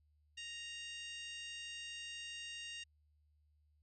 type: harmonic tone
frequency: 932.3 Hz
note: A#5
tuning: in tune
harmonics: 2 / 3 / 4 / 5 / 6 / 7 / 8 / 9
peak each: -53 / -47 / -54 / -60 / -58 / -59 / -64 / -60 dBFS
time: 0.37-2.84 s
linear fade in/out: 10 ms
effects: added 75 Hz sine -70 dBFS peak until 3.82 s